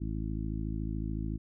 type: harmonic tone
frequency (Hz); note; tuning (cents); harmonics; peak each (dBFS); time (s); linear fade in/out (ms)
53.8; A1; -38; 1 / 2 / 3 / 4 / 5 / 6; -35 / -38 / -40 / -41 / -42 / -43; 0-1.38; 20
effects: none